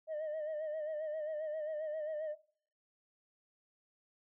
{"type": "tone with vibrato", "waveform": "sine", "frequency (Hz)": 617, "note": "D#5", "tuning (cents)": -15, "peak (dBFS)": -34, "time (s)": [0.07, 2.36], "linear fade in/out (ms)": 50, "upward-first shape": "sine", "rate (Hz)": 7.5, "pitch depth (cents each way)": 61, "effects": ["noise-tail reverb RT60 0.5 s tail -20 dB re dry", "tanh soft clip ceiling -35 dBFS"]}